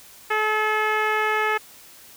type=tone with low-pass filter; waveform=10% pulse; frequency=430 Hz; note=A4; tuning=40 cents flat; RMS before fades=-22 dBFS; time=0.3-1.58 s; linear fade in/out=10 ms; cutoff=2100 Hz; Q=1.3; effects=white hiss -47 dBFS RMS until 2.16 s